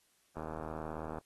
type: click train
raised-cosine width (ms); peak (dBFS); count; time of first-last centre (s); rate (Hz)
1; -27; 65; 0.37-1.184; 78.6
effects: white hiss -72 dBFS RMS until 1.25 s + AAC 32 kbps